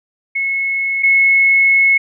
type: tone pair in turn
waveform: sine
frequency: 2186 / 2186 Hz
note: C#7 / C#7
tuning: -25 / -25 cents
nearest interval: unison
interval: 0 cents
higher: neither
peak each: -15 / -8 dBFS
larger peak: second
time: 0.35-1.03 / 1.03-1.98 s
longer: second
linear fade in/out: 10 ms
effects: none